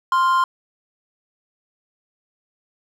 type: tone pair together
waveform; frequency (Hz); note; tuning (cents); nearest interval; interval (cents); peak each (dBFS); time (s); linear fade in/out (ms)
triangle; 1046.5 / 1396.9; C6 / F6; 0 / 0; perfect fourth; 500; -13 / -22; 0.12-0.44; 2
effects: none